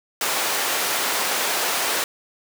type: high-pass noise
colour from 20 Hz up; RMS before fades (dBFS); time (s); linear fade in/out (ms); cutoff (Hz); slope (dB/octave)
pink; -23; 0.21-2.04; 2; 560; 12
effects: none